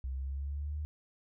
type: linear sweep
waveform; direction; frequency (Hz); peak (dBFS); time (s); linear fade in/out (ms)
sine; up; 64.4 to 75.9; -34; 0.04-0.85; 0
effects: none